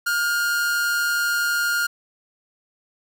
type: tone pair together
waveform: 45% pulse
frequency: 1415.9 / 1568 Hz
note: F6 / G6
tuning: +23 / 0 cents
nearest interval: major second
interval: 177 cents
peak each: -20 / -32 dBFS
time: 0.06-1.87 s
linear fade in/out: 10 ms
effects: none